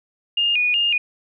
sine tone with vibrato, 2637 Hz, E7, in tune, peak -16 dBFS, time 0.37-0.98 s, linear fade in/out 5 ms, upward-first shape square, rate 2.7 Hz, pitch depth 120 cents each way, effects none

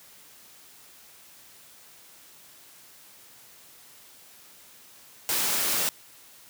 white high-pass noise, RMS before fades -26 dBFS, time 5.29-5.89 s, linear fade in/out 0 ms, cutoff 140 Hz, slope 12 dB/octave, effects white hiss -52 dBFS RMS until 6.49 s + high-pass 80 Hz 12 dB/octave

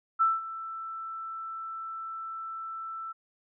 sine tone with ADSR envelope, 1328 Hz, E6, 12 cents sharp, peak -19 dBFS, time 0.19-3.13 s, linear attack 25 ms, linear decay 190 ms, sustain -16 dB, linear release 18 ms, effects none

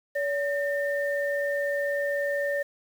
sine tone pair together, 569.8 / 1809 Hz, C#5 / A6, +48 / +48 cents, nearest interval octave + minor sixth, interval 2000 cents, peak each -26 / -30 dBFS, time 0.15-2.63 s, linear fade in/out 10 ms, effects 8-bit

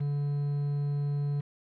triangle tone with quantisation, 143.9 Hz, D3, 35 cents flat, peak -25 dBFS, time 0-1.41 s, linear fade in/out 10 ms, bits 8, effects low-pass 2000 Hz 12 dB/octave

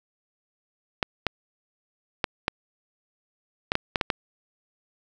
clicks, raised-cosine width 0.3 ms, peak -6 dBFS, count 9, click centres 1.028 / 1.267 / 2.242 / 2.481 / 3.719 / 3.754 / 3.958 / 4.012 / 4.102 s, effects 8-bit

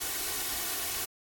white noise with comb filter, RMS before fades -33 dBFS, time 0-1.06 s, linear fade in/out 20 ms, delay 2.7 ms, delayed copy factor +0.65, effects AAC 64 kbps

